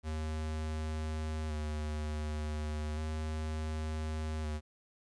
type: tone with vibrato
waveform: square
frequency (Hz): 77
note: D#2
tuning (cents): -17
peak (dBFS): -35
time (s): 0.03-4.61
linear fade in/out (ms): 50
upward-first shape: square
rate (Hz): 0.34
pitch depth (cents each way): 23
effects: resampled to 22050 Hz + 12-bit